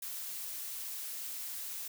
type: noise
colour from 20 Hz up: blue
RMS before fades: -41 dBFS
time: 0.02-1.88 s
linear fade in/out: 5 ms
effects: none